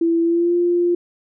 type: tone with pitch glide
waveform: sine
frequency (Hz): 333.8 to 349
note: E4 to F4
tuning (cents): +22 to -1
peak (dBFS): -14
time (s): 0.01-0.95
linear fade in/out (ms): 5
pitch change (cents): +77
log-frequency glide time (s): 0.22-0.55
effects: none